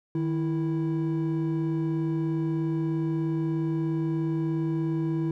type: tone pair together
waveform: triangle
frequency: 155.08 / 328.6 Hz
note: D#3 / E4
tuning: -5 / -5 cents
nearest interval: octave + minor second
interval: 1300 cents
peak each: -25 dBFS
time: 0.15-5.31 s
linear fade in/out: 2 ms
effects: tanh soft clip ceiling -15 dBFS